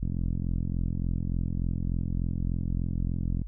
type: click train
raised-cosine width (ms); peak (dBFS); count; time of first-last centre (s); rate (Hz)
5; -18; 148; 0.03-3.417; 43.4
effects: added 47 Hz sine -35 dBFS peak until 3.47 s